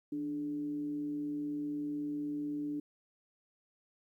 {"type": "tone with frequency modulation", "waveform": "sine", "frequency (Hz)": 294, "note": "D4", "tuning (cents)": 2, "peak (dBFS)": -34, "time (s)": [0.12, 2.8], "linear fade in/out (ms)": 5, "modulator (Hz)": 133, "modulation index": 0.26, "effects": ["12-bit"]}